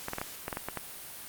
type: clicks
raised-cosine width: 0.5 ms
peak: -18 dBFS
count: 9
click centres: 0.084 / 0.134 / 0.184 / 0.215 / 0.481 / 0.528 / 0.571 / 0.686 / 0.773 s
effects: white hiss -44 dBFS RMS until 1.28 s + Opus 48 kbps